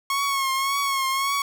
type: tone with vibrato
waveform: sawtooth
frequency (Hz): 1094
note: C#6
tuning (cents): -23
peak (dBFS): -18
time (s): 0.1-1.42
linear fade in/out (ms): 2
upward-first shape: triangle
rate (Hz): 1.8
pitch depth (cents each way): 55
effects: none